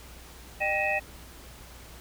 sine tone cluster, 608 / 785 / 1892 / 2507 / 2612 Hz, D#5 / G5 / A#6 / D#7 / E7, -40 / +2 / +25 / +12 / -17 cents, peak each -31 dBFS, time 0.6-1 s, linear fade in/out 20 ms, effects added 60 Hz sine -49 dBFS peak until 2 s + pink hiss -49 dBFS RMS until 2 s

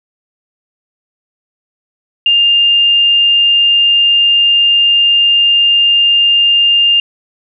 sine tone, 2806 Hz, F7, 8 cents sharp, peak -6 dBFS, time 2.26-7 s, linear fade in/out 2 ms, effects none

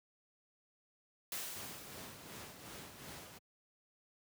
white noise with exponential decay, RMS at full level -40 dBFS, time 1.32-2.75 s, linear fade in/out 2 ms, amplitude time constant 310 ms
pink noise with tremolo, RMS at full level -48 dBFS, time 1.55-3.39 s, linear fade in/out 20 ms, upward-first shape sine, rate 2.7 Hz, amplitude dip 50%
effects high-pass 100 Hz 12 dB/octave

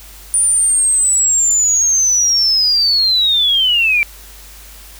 sine linear sweep, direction down, 9420 to 2318 Hz, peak -10 dBFS, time 0.34-4.03 s, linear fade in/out 0 ms, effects added 50 Hz sine -38 dBFS peak until 4.99 s + white hiss -39 dBFS RMS until 4.99 s

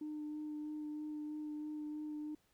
sine tone with vibrato, 302.2 Hz, D4, 50 cents sharp, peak -39 dBFS, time 0.01-2.35 s, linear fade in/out 5 ms, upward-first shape sine, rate 3.1 Hz, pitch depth 12 cents each way, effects tanh soft clip ceiling -37 dBFS + pink hiss -75 dBFS RMS until 2.53 s

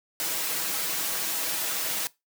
white noise with comb filter, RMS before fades -29 dBFS, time 0.2-2.07 s, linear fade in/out 0 ms, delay 6.2 ms, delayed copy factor +1, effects noise-tail reverb RT60 0.2 s tail -20 dB re dry + high-pass 200 Hz 12 dB/octave

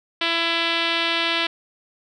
5% pulse tone with low-pass filter, 334.3 Hz, E4, 24 cents sharp, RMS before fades -22 dBFS, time 0.21-1.47 s, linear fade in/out 5 ms, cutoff 3500 Hz, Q 2.1, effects none

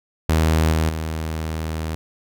sawtooth tone with level steps, 79.5 Hz, D#2, 38 cents sharp, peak -11 / -13 / -20 dBFS, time 0.29-1.95 s, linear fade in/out 0 ms, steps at 0.72 / 0.89 s, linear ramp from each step 5 ms, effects none

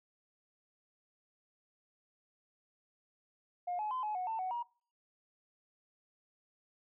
sine tone with pitch steps, 712 / 850 / 1024 / 849 / 734 / 893 / 745 / 952 Hz, F5 / G#5 / C6 / G#5 / F#5 / A5 / F#5 / A#5, +33 / +40 / -38 / +38 / -14 / +25 / +12 / +36 cents, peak -33 dBFS, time 3.67-4.63 s, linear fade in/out 10 ms, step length 120 ms, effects noise-tail reverb RT60 0.4 s tail -22 dB re dry + tanh soft clip ceiling -30 dBFS

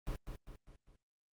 brown noise with echo, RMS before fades -38 dBFS, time 0.07-0.16 s, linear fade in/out 0 ms, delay 200 ms, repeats 4, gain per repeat -6 dB, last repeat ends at 0.96 s, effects Opus 24 kbps

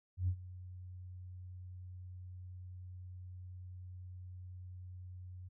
sine tone with ADSR envelope, 91 Hz, F#2, 28 cents flat, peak -28 dBFS, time 0.17-5.49 s, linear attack 110 ms, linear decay 72 ms, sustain -18 dB, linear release 16 ms, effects tanh soft clip ceiling -25 dBFS

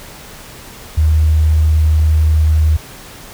sine tone, 77.78 Hz, D#2, in tune, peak -8 dBFS, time 0.97-2.77 s, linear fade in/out 10 ms, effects pink hiss -35 dBFS RMS until 3.33 s

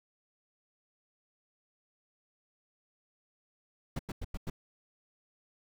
brown noise bursts, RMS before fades -35 dBFS, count 5, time 3.96-4.5 s, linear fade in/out 5 ms, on 32 ms, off 95 ms, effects none

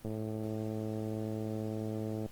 click train, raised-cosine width 2 ms, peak -25 dBFS, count 242, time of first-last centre 0.05-2.261 s, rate 109 Hz, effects pink hiss -58 dBFS RMS until 2.31 s + Opus 24 kbps

